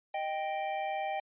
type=tone pair together; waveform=square; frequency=622.3 / 784 Hz; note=D#5 / G5; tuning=0 / 0 cents; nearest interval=major third; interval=400 cents; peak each=-38 / -34 dBFS; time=0.14-1.2 s; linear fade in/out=5 ms; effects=resampled to 8000 Hz